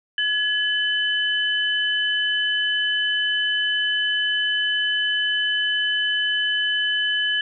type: tone pair together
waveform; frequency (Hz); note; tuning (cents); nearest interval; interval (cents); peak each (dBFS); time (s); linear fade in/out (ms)
sine; 1693 / 3017; G#6 / F#7; +33 / +33; minor seventh; 1000; -22; 0.18-7.41; 2
effects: none